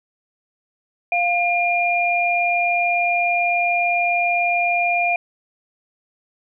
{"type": "tone pair together", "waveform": "sine", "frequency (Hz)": [698.5, 2409], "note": ["F5", "D7"], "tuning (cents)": [0, 43], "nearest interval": "octave + major sixth", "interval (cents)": 2143, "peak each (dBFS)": -19, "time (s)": [1.12, 5.16], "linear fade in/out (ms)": 2, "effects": []}